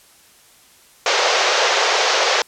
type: band-pass noise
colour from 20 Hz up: pink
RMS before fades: -17 dBFS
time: 1.06-2.42 s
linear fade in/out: 2 ms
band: 430 to 6400 Hz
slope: 48 dB/octave
effects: white hiss -50 dBFS RMS until 2.47 s + low-pass 12000 Hz 12 dB/octave